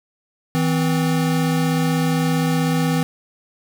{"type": "tone pair together", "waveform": "square", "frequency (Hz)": [162.04, 257.8], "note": ["E3", "C4"], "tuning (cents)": [-29, -26], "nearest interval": "minor sixth", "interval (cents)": 803, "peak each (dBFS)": [-19, -22], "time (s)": [0.55, 3.03], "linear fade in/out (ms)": 0, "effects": []}